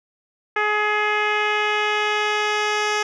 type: tone with low-pass filter sweep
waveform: 10% pulse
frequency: 421.2 Hz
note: G#4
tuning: 24 cents sharp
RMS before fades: -21 dBFS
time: 0.56-3.03 s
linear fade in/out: 5 ms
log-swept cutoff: 2000 to 5100 Hz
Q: 1.6
effects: none